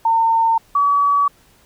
sine tone pair in turn, 908 / 1139.7 Hz, A#5 / C#6, -46 / +48 cents, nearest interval major third, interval 394 cents, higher second, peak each -12 dBFS, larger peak neither, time 0.05-0.58 / 0.75-1.28 s, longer neither, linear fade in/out 5 ms, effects pink hiss -53 dBFS RMS until 1.65 s

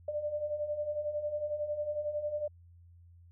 sine beating tone pair, 587.3 / 598.3 Hz, D5 / D5, 0 / +32 cents, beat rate 11 Hz, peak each -39 / -33 dBFS, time 0.08-2.48 s, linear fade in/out 5 ms, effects added 86 Hz sine -54 dBFS peak until 3.31 s

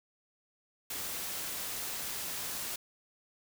white noise, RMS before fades -38 dBFS, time 0.9-2.76 s, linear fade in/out 5 ms, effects none

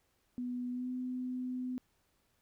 sine tone with pitch glide, 246.9 to 252.7 Hz, B3 to B3, 0 to +40 cents, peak -35 dBFS, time 0.38-1.78 s, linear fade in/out 0 ms, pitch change +40 cents, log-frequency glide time 0.71-0.89 s, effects pink hiss -75 dBFS RMS until 2.41 s

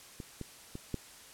clicks, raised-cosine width 3 ms, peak -28 / -26 / -27 / -20 dBFS, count 4, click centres 0.202 / 0.413 / 0.754 / 0.943 s, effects white hiss -53 dBFS RMS until 1.33 s + low-pass 11000 Hz 12 dB/octave

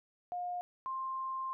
sine tone pair in turn, 713 / 1054 Hz, F5 / C6, +36 / +12 cents, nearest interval perfect fifth, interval 676 cents, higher second, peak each -35 / -35 dBFS, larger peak neither, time 0.32-0.61 / 0.86-1.53 s, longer second, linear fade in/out 0 ms, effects none

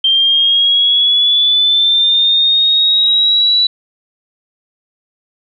sine linear sweep, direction up, 3156 to 3951 Hz, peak -8 dBFS, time 0.04-3.67 s, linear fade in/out 5 ms, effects none

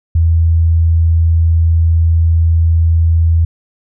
sine tone, 82.41 Hz, E2, in tune, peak -7 dBFS, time 0.15-3.45 s, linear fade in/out 5 ms, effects none

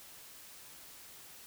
silence, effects white hiss -53 dBFS RMS until 1.46 s

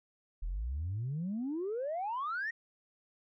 sine exponential sweep, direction up, 38.17 to 1908 Hz, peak -32 dBFS, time 0.42-2.51 s, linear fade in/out 10 ms, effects tanh soft clip ceiling -30 dBFS

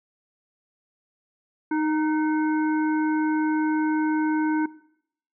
harmonic tone with a mistuned harmonic, 310 Hz, D#4, 6 cents flat, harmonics 1 / 3 / 5 / 7, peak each -22 / -30 / -33 / -42 dBFS, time 1.71-4.66 s, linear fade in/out 5 ms, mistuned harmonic 5, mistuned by -39 cents, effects noise-tail reverb RT60 0.7 s tail -18 dB re dry

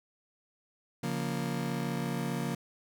35% pulse chord, Bb minor, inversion first, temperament just, 139.85 / 174.81 / 233.1 Hz, Db3 / F3 / Bb3, +16 / +2 / 0 cents, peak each -34 dBFS, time 1.03-2.55 s, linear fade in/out 5 ms, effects none

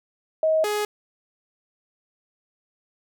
sine / sawtooth tone pair in turn, 633 / 418.4 Hz, D#5 / G#4, +30 / +13 cents, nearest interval perfect fifth, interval 717 cents, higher first, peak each -17 / -19 dBFS, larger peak first, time 0.43-0.64 / 0.64-0.85 s, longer neither, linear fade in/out 2 ms, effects none

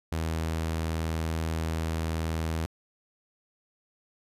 sawtooth tone, 80.8 Hz, E2, 34 cents flat, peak -24 dBFS, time 0.12-2.66 s, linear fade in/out 0 ms, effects resampled to 32000 Hz

